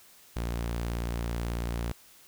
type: tone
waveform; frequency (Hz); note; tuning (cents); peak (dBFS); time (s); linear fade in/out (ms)
sawtooth; 58.27; A#1; 0; -26; 0.36-1.92; 5
effects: white hiss -56 dBFS RMS until 2.27 s